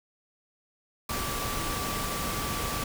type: tone in noise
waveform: sine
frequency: 1160 Hz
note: D6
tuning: 22 cents flat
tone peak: -36 dBFS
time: 1.09-2.84 s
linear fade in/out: 5 ms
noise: pink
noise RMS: -32 dBFS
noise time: 1.09-2.84 s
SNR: -7 dB
effects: none